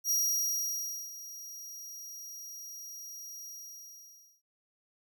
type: tone with ADSR envelope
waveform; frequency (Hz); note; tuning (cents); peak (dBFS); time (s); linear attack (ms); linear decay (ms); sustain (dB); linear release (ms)
sawtooth; 5710; F8; +37; -23; 0.04-4.42; 64; 1000; -17; 950
effects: none